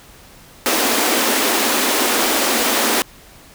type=high-pass noise; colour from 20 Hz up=pink; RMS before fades=-17 dBFS; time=0.66-3.02 s; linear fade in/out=0 ms; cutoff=220 Hz; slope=96 dB/octave; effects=pink hiss -44 dBFS RMS until 3.54 s